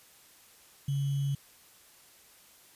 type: tone with sample-and-hold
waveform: sine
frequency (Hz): 139.4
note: C#3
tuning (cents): +10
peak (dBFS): -27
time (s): 0.88-1.35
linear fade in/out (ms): 5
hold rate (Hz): 3150
effects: white hiss -58 dBFS RMS until 2.75 s + resampled to 32000 Hz